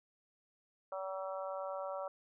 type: harmonic tone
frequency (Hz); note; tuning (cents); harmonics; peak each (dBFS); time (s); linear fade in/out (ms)
190.6; G3; -48; 3 / 4 / 5 / 6 / 7; -40 / -46 / -48 / -48 / -48; 0.92-2.08; 2
effects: none